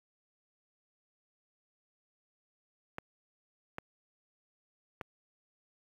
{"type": "clicks", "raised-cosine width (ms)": 0.5, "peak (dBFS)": -23, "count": 3, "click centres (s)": [2.984, 3.784, 5.012], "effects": ["high-pass 60 Hz 12 dB/octave", "9-bit"]}